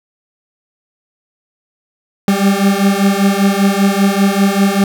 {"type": "beating tone pair", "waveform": "40% pulse", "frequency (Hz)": [195.2, 200.3], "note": ["G3", "G3"], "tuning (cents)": [-7, 38], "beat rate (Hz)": 5.1, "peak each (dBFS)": -12, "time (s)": [2.28, 4.84], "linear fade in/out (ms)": 2, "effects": []}